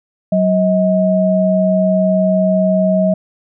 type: tone pair together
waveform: sine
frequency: 187.57 / 634 Hz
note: F#3 / D#5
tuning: +24 / +32 cents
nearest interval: octave + major sixth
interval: 2108 cents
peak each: -13 dBFS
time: 0.32-3.14 s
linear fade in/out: 5 ms
effects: none